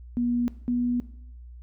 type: tone pair in turn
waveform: sine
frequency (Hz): 241.1 / 243.6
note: B3 / B3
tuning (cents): -41 / -24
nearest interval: unison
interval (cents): 17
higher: second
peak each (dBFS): -22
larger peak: neither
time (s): 0.17-0.48 / 0.68-1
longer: second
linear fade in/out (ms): 0
effects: noise-tail reverb RT60 0.7 s tail -18 dB re dry + added 60 Hz sine -41 dBFS peak until 1.62 s